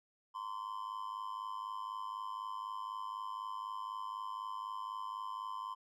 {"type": "tone with amplitude modulation", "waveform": "triangle", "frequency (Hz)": 1033, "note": "C6", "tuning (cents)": -22, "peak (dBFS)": -34, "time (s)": [0.34, 5.75], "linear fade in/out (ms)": 20, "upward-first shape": "sine", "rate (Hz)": 104, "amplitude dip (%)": 85, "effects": []}